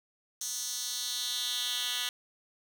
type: tone with high-pass filter sweep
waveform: 10% pulse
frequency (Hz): 246.1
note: B3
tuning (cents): -6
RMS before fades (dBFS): -34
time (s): 0.41-2.09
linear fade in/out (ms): 2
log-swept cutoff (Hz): 6000 to 2700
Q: 2.4
effects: none